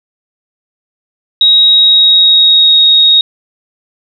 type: tone with pitch glide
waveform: sine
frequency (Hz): 3800 to 3756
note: A#7 to A#7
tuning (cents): +33 to +12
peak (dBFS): -3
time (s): 1.41-3.21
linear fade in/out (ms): 2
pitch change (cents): -21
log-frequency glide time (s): 1.66-2.82
effects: none